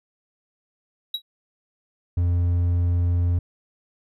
triangle tone with exponential decay, 3865 Hz, B7, 38 cents flat, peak -19 dBFS, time 1.14-1.22 s, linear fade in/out 5 ms, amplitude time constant 17 ms
triangle tone, 87.31 Hz, F2, in tune, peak -16 dBFS, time 2.17-3.39 s, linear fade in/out 5 ms
effects none

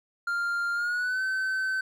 triangle tone with pitch glide, 1396.9 to 1532.2 Hz, F6 to G6, 0 to -40 cents, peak -24 dBFS, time 0.27-1.81 s, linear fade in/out 5 ms, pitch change +160 cents, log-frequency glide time 0.74-1.22 s, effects none

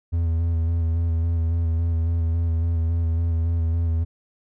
triangle tone with vibrato, 83 Hz, E2, 12 cents sharp, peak -17 dBFS, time 0.12-4.05 s, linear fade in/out 20 ms, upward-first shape square, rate 3.6 Hz, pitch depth 23 cents each way, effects none

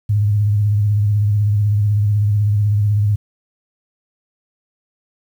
sine tone with vibrato, 103.83 Hz, G#2, in tune, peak -12 dBFS, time 0.09-3.16 s, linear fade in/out 10 ms, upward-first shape sine, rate 16 Hz, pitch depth 48 cents each way, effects 8-bit

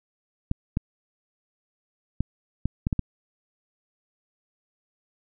clicks, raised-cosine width 5 ms, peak -11 dBFS, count 7, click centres 0.514 / 0.771 / 2.206 / 2.656 / 2.869 / 2.928 / 2.993 s, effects none

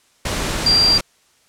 sine tone in noise, 4737 Hz, D8, 14 cents sharp, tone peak -11 dBFS, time 0.66-0.98 s, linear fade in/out 5 ms, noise pink, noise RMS -22 dBFS, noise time 0.25-1.01 s, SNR +8 dB, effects white hiss -57 dBFS RMS until 1.48 s + low-pass 9000 Hz 12 dB/octave

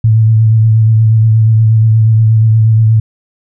sine tone with vibrato, 110.8 Hz, A2, 13 cents sharp, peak -4 dBFS, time 0.04-3 s, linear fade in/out 5 ms, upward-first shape sine, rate 8.4 Hz, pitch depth 29 cents each way, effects none

